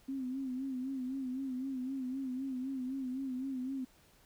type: tone with vibrato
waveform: sine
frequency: 261.6 Hz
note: C4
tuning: in tune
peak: -35 dBFS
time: 0.08-3.85 s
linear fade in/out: 10 ms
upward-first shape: sine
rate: 3.9 Hz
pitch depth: 72 cents each way
effects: pink hiss -65 dBFS RMS until 4.25 s